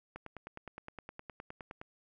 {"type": "click train", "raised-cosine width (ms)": 0.5, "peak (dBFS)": -29, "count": 17, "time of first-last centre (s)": [0.16, 1.815], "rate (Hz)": 9.67, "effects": []}